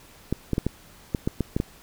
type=clicks; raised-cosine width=3 ms; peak=-10 dBFS; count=9; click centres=0.326 / 0.533 / 0.581 / 0.666 / 1.148 / 1.275 / 1.407 / 1.565 / 1.601 s; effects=pink hiss -51 dBFS RMS until 1.82 s